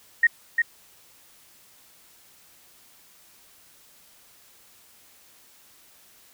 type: tone with echo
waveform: sine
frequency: 1865 Hz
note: A#6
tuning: in tune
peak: -13 dBFS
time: 0.23-0.27 s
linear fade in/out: 5 ms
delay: 350 ms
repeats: 1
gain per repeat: -4 dB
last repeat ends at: 0.62 s
effects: white hiss -55 dBFS RMS until 6.33 s